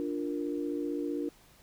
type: chord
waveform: sine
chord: Bb major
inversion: first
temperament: equal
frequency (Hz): 293.7 / 349.2 / 466.2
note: D4 / F4 / Bb4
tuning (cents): 0 / 0 / 0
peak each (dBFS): -33 / -36 / -38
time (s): 0-1.29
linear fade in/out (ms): 0
effects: pink hiss -60 dBFS RMS until 1.62 s